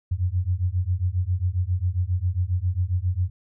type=beating tone pair; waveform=sine; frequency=87 / 94.4 Hz; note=F2 / F#2; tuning=-6 / +35 cents; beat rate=7.4 Hz; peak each=-24 dBFS; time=0.11-3.3 s; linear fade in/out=10 ms; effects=none